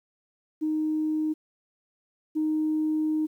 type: tone pair in turn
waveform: sine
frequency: 310 / 310 Hz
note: D#4 / D#4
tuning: -6 / -6 cents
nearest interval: unison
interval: 0 cents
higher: neither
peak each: -23 / -22 dBFS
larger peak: second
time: 0.61-1.34 / 2.35-3.27 s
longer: second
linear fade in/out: 20 ms
effects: tanh soft clip ceiling -18 dBFS + 10-bit